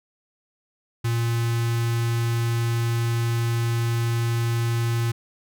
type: tone with notch filter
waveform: square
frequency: 116.54 Hz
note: A#2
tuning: in tune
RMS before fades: -23 dBFS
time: 1.04-5.12 s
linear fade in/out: 10 ms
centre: 550 Hz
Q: 1
effects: none